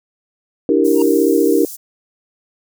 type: chord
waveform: sine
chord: E half-diminished seventh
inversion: third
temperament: equal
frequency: 293.7 / 329.6 / 392 / 466.2 Hz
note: D4 / E4 / G4 / Bb4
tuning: 0 / 0 / 0 / 0 cents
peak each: -16 dBFS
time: 0.69-1.65 s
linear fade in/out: 2 ms
type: high-pass noise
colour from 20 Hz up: white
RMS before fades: -31 dBFS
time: 0.84-1.77 s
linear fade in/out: 20 ms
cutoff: 5700 Hz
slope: 24 dB/octave
type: tone with exponential growth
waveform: square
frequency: 932.3 Hz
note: A#5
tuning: in tune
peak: -23 dBFS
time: 0.92-1.02 s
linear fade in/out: 2 ms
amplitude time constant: 21 ms
effects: none